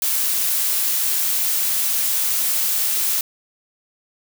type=noise; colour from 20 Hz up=blue; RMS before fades=-20 dBFS; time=0.02-3.21 s; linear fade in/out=2 ms; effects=none